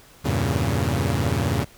sawtooth chord, E diminished seventh, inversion none, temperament equal, 82.41 / 98 / 116.54 / 138.59 Hz, E2 / G2 / Bb2 / Db3, 0 / 0 / 0 / 0 cents, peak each -22 dBFS, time 0.24-1.65 s, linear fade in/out 20 ms, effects pink hiss -50 dBFS RMS until 1.77 s

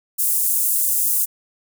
pink high-pass noise, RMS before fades -19 dBFS, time 0.18-1.26 s, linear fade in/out 20 ms, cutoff 8900 Hz, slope 24 dB/octave, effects none

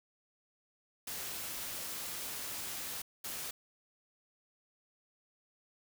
white noise bursts at uneven times, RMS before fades -41 dBFS, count 2, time 1.07-3.02 / 3.24-3.51 s, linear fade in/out 5 ms, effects none

